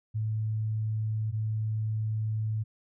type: tone pair in turn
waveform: sine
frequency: 109 / 109 Hz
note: A2 / A2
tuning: -16 / -16 cents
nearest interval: unison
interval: 0 cents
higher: neither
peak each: -27 dBFS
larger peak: neither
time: 0.14-1.32 / 1.32-2.64 s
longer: second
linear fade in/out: 20 ms
effects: none